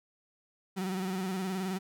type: tone with vibrato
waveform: 35% pulse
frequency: 187.9 Hz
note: F#3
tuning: 27 cents sharp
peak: -30 dBFS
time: 0.76-1.79 s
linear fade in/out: 20 ms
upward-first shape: square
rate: 19 Hz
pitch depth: 45 cents each way
effects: none